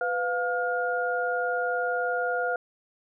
sine tone cluster, 498.7 / 704 / 1422 Hz, B4 / F5 / F6, +17 / +14 / +31 cents, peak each -29 dBFS, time 0.01-2.56 s, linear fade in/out 2 ms, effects none

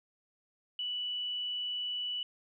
sine tone, 2960 Hz, F#7, in tune, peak -33 dBFS, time 0.79-2.23 s, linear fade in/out 2 ms, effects none

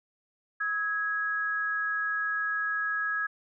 sine tone pair together, 1286.2 / 1660 Hz, E6 / G#6, -43 / -1 cents, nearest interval major third, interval 442 cents, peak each -33 / -28 dBFS, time 0.6-3.27 s, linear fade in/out 10 ms, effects none

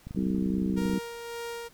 click train, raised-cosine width 5 ms, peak -26 dBFS, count 23, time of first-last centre 0.07-0.936 s, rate 25.4 Hz
harmonic tone, 63.7 Hz, C2, 46 cents flat, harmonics 3 / 4 / 5 / 6 / 7, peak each -27 / -32 / -33 / -40 / -43 dBFS, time 0.16-0.99 s, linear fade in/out 5 ms
sawtooth tone with tremolo, 468.4 Hz, A#4, 8 cents sharp, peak -30 dBFS, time 0.76-1.69 s, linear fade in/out 20 ms, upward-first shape sine, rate 1.8 Hz, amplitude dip 40%
effects pink hiss -58 dBFS RMS until 1.73 s

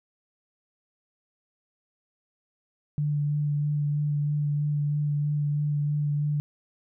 sine tone with vibrato, 147.1 Hz, D3, 3 cents sharp, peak -23 dBFS, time 2.98-6.4 s, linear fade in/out 0 ms, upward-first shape sine, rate 3.1 Hz, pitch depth 14 cents each way, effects none

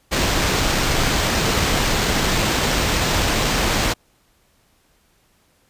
pink noise with sample-and-hold, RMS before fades -19 dBFS, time 0.11-3.94 s, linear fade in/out 20 ms, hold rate 11025 Hz, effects pink hiss -60 dBFS RMS until 5.69 s + resampled to 32000 Hz

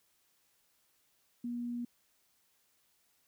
sine tone, 240.1 Hz, B3, 49 cents flat, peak -35 dBFS, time 1.44-1.85 s, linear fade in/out 5 ms, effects white hiss -73 dBFS RMS until 3.27 s

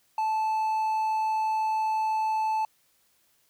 triangle tone, 874 Hz, A5, 12 cents flat, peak -22 dBFS, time 0.18-2.65 s, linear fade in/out 2 ms, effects white hiss -67 dBFS RMS until 3.49 s

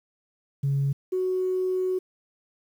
sine tone pair in turn, 139.1 / 370.6 Hz, C#3 / F#4, +6 / +3 cents, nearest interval octave + perfect fourth, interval 1697 cents, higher second, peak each -20 / -22 dBFS, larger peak first, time 0.63-0.93 / 1.12-1.99 s, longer second, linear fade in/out 10 ms, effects tanh soft clip ceiling -18 dBFS + 9-bit

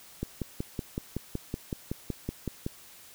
click train, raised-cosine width 3 ms, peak -18 dBFS, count 14, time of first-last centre 0.23-2.664 s, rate 5.34 Hz, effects white hiss -52 dBFS RMS until 3.14 s

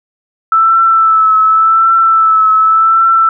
sine tone with vibrato, 1318.5 Hz, E6, in tune, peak -5 dBFS, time 0.52-3.29 s, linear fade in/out 2 ms, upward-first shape triangle, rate 0.88 Hz, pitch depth 36 cents each way, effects none

